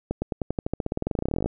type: accelerating click train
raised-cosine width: 2 ms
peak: -12 dBFS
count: 28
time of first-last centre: 0.11-1.46 s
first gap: 110 ms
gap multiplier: 0.93
effects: none